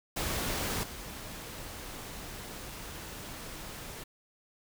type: noise with level steps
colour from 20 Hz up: pink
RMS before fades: -33 / -43 dBFS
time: 0.16-4.04 s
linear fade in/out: 10 ms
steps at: 0.83 s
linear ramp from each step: 5 ms
effects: none